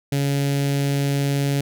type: tone with notch filter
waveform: sawtooth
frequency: 140.4 Hz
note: C#3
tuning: 22 cents sharp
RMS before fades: -21 dBFS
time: 0.12-1.61 s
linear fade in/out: 5 ms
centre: 1100 Hz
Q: 0.84
effects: none